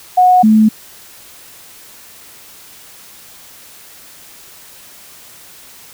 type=tone pair in turn; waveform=sine; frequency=731 / 217.3 Hz; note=F#5 / A3; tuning=-21 / -21 cents; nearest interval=octave + major sixth; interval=2100 cents; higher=first; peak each=-5 dBFS; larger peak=neither; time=0.17-0.43 / 0.43-0.69 s; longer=neither; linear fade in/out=10 ms; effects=white hiss -39 dBFS RMS until 5.93 s